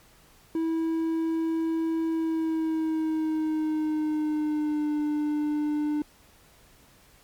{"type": "tone with pitch glide", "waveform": "triangle", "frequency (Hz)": [325.6, 298.6], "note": ["E4", "D4"], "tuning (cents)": [-21, 29], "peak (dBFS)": -22, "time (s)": [0.55, 6.02], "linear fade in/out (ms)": 2, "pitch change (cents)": -150, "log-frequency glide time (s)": [2.09, 4.96], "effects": ["pink hiss -57 dBFS RMS until 7.23 s", "MP3 96 kbps"]}